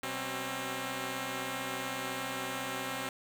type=tone cluster; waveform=5% pulse; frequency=125.9 / 190.3 / 267.6 Hz; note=B2 / F#3 / C4; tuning=+34 / +49 / +39 cents; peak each=-30 / -33 / -25 dBFS; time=0.03-3.09 s; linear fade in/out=2 ms; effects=10-bit